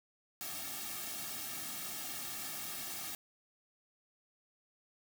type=noise with comb filter; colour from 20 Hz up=white; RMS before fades=-42 dBFS; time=0.41-3.15 s; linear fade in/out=0 ms; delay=2 ms; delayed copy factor=-0.95; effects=none